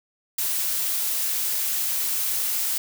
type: noise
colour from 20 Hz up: blue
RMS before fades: -25 dBFS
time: 0.38-2.78 s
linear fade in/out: 5 ms
effects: none